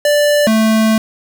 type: tone pair in turn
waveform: square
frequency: 587.3 / 220 Hz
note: D5 / A3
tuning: 0 / 0 cents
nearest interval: octave + perfect fourth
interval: 1700 cents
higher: first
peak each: -10 dBFS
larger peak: neither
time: 0.05-0.47 / 0.47-0.98 s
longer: second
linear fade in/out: 2 ms
effects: none